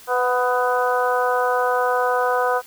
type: harmonic tone with a mistuned harmonic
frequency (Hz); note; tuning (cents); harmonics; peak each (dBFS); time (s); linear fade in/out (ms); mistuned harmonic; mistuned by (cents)
249.3; B3; +16; 2 / 3 / 4 / 5 / 6; -21 / -23 / -24 / -25 / -26; 0.07-2.62; 50; 3; -19
effects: white hiss -45 dBFS RMS until 2.66 s